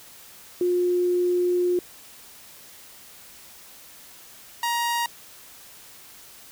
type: tone pair in turn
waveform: sine / sawtooth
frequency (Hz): 356.3 / 943.5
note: F4 / A#5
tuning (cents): +35 / +21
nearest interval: octave + perfect fourth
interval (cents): 1686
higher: second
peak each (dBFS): -19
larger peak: neither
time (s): 0.61-1.79 / 4.63-5.06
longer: first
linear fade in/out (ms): 2
effects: white hiss -47 dBFS RMS until 6.51 s